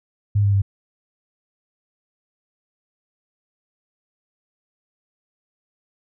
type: tone with pitch steps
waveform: sine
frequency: 102.4 / 100.64 / 98.91 Hz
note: G#2 / G2 / G2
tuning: -24 / +46 / +16 cents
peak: -14 dBFS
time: 0.35-0.62 s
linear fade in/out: 10 ms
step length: 90 ms
effects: none